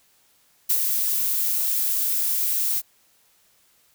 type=noise with ADSR envelope; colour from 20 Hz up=violet; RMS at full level=-19 dBFS; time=0.69-2.82 s; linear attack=13 ms; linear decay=69 ms; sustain=-4 dB; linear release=41 ms; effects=white hiss -61 dBFS RMS until 3.94 s